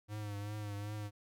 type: tone with vibrato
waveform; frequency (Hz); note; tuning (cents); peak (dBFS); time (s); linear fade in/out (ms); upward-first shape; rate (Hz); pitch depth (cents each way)
square; 103.83; G#2; 0; -40; 0.08-1.11; 50; triangle; 2.6; 51
effects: none